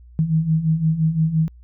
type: beating tone pair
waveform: sine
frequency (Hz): 155.56 / 161.36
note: D#3 / E3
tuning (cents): 0 / -37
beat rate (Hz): 5.8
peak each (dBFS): -22 / -17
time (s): 0.19-1.48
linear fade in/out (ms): 0
effects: added 60 Hz sine -42 dBFS peak until 1.63 s